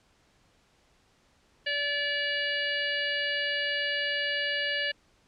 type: harmonic tone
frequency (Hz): 577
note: D5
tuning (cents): -31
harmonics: 1 / 3 / 4 / 5 / 6 / 7 / 8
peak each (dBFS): -36 / -30 / -38 / -32 / -44 / -41 / -40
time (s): 1.66-4.92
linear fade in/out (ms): 10
effects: pink hiss -65 dBFS RMS until 5.27 s + low-pass 7000 Hz 12 dB/octave